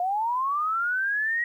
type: linear sweep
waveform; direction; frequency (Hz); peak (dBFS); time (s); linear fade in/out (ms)
sine; up; 700 to 1914; -23; 0-1.44; 2
effects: 10-bit

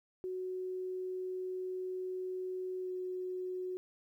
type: tone with pitch glide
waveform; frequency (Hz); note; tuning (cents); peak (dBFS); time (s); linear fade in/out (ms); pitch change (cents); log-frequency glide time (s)
sine; 370 to 367.4; F#4 to F#4; 0 to -12; -36; 0.24-3.77; 0; -12; 2.81-2.89
effects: 12-bit

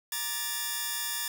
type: tone cluster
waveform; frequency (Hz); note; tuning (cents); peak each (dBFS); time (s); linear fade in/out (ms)
5% pulse; 935 / 1185 / 1735; A#5 / D6 / A6; +5 / +15 / -25; -26 / -29 / -21; 0.12-1.28; 2
effects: none

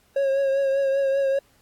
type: tone with vibrato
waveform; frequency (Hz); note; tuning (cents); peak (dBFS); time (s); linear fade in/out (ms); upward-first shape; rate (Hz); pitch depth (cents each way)
triangle; 546; C#5; -26; -17; 0.16-1.39; 5; triangle; 5.1; 35
effects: pink hiss -61 dBFS RMS until 1.61 s + AAC 64 kbps

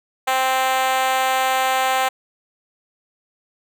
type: tone with high-pass filter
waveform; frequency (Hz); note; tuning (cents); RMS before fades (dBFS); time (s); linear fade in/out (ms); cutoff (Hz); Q
5% pulse; 261.3; C4; -2; -19; 0.27-2.09; 10; 680; 5.4
effects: none

